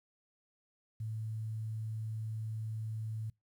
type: tone with quantisation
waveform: sine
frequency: 110 Hz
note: A2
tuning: in tune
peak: -36 dBFS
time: 1-3.3 s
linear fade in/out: 5 ms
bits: 11
effects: noise-tail reverb RT60 0.2 s tail -25 dB re dry